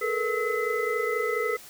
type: tone cluster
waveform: sine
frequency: 427.4 / 451.6 / 481.8 / 1297 / 2026 Hz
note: G#4 / A4 / B4 / E6 / B6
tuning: +50 / +45 / -43 / -28 / +44 cents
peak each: -30 / -32 / -30 / -32 / -31 dBFS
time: 0.01-1.57 s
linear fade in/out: 10 ms
effects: white hiss -47 dBFS RMS until 1.69 s